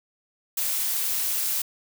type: noise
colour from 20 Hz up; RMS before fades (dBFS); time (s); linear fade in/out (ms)
blue; -26; 0.57-1.62; 5
effects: none